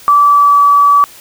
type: tone with pitch glide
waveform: sine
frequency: 1158 to 1147.3 Hz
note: D6 to D6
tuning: -25 to -41 cents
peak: -4 dBFS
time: 0.08-1.04 s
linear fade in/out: 0 ms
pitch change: -16 cents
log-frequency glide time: 0.21-0.6 s
effects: white hiss -37 dBFS RMS until 1.2 s